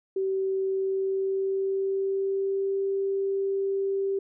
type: tone with pitch glide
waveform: sine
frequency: 384 to 391.4 Hz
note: G4 to G4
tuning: -36 to -3 cents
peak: -24 dBFS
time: 0.16-4.19 s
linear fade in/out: 5 ms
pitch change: +33 cents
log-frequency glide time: 0.64-2.8 s
effects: none